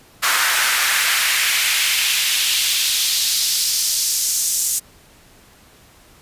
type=noise with high-pass filter sweep; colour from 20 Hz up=pink; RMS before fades=-18 dBFS; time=0.22-4.8 s; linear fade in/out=20 ms; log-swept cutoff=1300 to 7300 Hz; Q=1.7; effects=pink hiss -49 dBFS RMS until 6.21 s + resampled to 32000 Hz